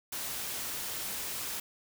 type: noise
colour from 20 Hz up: white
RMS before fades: -37 dBFS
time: 0.12-1.6 s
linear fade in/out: 5 ms
effects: none